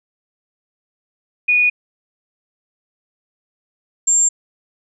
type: tone pair in turn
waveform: sine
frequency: 2462 / 7378 Hz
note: D#7 / A#8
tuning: -19 / -19 cents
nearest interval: octave + perfect fifth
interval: 1900 cents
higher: second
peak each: -11 dBFS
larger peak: neither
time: 1.48-1.7 / 4.07-4.29 s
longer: neither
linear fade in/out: 10 ms
effects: none